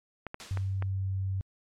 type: clicks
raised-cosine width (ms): 0.5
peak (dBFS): -22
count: 4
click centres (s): 0.267 / 0.344 / 0.573 / 0.824
type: noise with exponential decay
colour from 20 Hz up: white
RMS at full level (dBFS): -39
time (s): 0.4-0.91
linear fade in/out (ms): 0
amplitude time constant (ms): 110
type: tone with pitch glide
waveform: sine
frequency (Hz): 96.5 to 95.83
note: G2 to G2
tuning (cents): -27 to -39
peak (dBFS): -28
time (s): 0.51-1.41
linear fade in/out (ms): 0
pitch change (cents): -12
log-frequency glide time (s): 0.75-1.11
effects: low-pass 6000 Hz 12 dB/octave + MP3 96 kbps